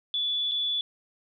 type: tone with dropouts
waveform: sine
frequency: 3447 Hz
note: A7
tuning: 36 cents flat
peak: -25 dBFS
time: 0.14-0.81 s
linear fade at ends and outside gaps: 1 ms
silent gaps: 0.513-0.518 s
effects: none